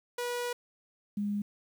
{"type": "tone pair in turn", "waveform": ["sawtooth", "sine"], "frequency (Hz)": [485.7, 205], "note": ["B4", "G#3"], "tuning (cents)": [-29, -22], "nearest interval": "octave + minor third", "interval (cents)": 1493, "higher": "first", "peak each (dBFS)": [-28, -29], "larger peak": "first", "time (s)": [[0.18, 0.53], [1.17, 1.42]], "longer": "first", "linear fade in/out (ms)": 5, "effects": ["10-bit"]}